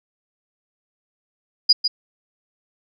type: tone with echo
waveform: sine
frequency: 4900 Hz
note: D#8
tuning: 27 cents flat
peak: -8 dBFS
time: 1.69-1.73 s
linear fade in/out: 10 ms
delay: 150 ms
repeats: 1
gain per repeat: -8 dB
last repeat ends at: 1.88 s
effects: none